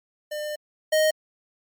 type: tone pair in turn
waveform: square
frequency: 601 / 622.3 Hz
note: D5 / D#5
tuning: +40 / 0 cents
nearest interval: minor second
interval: 60 cents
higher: second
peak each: -29 / -18 dBFS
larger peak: second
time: 0.31-0.56 / 0.92-1.11 s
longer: first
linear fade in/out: 10 ms
effects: MP3 96 kbps